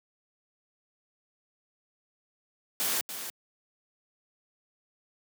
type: noise with echo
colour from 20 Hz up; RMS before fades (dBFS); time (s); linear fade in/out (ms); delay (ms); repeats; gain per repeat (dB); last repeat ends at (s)
white; -29; 2.8-3.01; 0; 290; 1; -9; 3.3
effects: high-pass 200 Hz 12 dB/octave